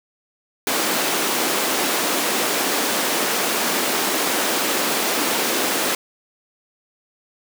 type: high-pass noise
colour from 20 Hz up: pink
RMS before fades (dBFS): -21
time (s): 0.67-5.95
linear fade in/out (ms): 2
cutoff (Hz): 250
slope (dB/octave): 24
effects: none